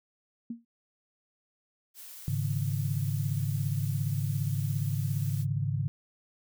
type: tone with exponential decay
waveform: sine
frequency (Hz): 233.1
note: A#3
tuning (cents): 0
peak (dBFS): -30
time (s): 0.5-0.65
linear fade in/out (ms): 5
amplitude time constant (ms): 31
type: noise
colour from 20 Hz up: blue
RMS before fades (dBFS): -46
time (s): 1.94-5.46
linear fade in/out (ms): 50
type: chord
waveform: sine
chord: Ab suspended fourth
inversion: none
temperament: just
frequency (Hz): 103.83 / 138.43 / 155.74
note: Ab2 / Db3 / Eb3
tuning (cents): 0 / -2 / +2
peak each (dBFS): -31 / -30 / -35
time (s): 2.28-5.88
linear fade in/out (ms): 0
effects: none